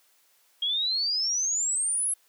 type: exponential sweep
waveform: sine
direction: up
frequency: 3239 to 11000 Hz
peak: -24 dBFS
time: 0.62-2.14 s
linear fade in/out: 5 ms
effects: white hiss -64 dBFS RMS until 2.28 s + high-pass 400 Hz 12 dB/octave